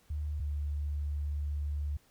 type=tone pair in turn; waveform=sine; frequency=74.7 / 73.16 Hz; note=D2 / D2; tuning=+30 / -6 cents; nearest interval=unison; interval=36 cents; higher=first; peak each=-32 / -31 dBFS; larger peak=second; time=0.1-0.4 / 0.4-1.97 s; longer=second; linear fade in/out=5 ms; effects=pink hiss -66 dBFS RMS until 2.1 s